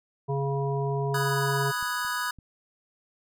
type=harmonic tone; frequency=138.59 Hz; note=C#3; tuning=in tune; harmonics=1 / 3 / 5 / 7; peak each=-27 / -30 / -36 / -35 dBFS; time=0.28-1.72 s; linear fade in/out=20 ms
type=chord; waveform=square; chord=G# minor seventh; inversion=first; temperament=equal; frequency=987.8 / 1244.5 / 1480 / 1661.2 Hz; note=B5 / D#6 / F#6 / G#6; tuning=0 / 0 / 0 / 0 cents; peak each=-34 dBFS; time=1.14-2.31 s; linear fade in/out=5 ms
type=clicks; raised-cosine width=5 ms; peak=-34 / -41 / -36 dBFS; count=3; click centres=1.827 / 2.049 / 2.387 s
effects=none